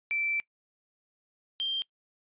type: tone pair in turn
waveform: sine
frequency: 2333 / 3168 Hz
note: D7 / G7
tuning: -12 / +18 cents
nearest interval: perfect fourth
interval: 530 cents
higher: second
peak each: -27 dBFS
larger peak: neither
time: 0.11-0.4 / 1.6-1.82 s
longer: first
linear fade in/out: 0 ms
effects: noise-tail reverb RT60 0.1 s tail -23 dB re dry + resampled to 8000 Hz